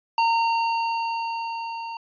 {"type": "tone with level ramp", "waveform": "square", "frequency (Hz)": 918, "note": "A#5", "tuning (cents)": -27, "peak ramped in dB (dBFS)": [-18, -32], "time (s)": [0.18, 1.97], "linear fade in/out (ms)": 2, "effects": ["resampled to 11025 Hz"]}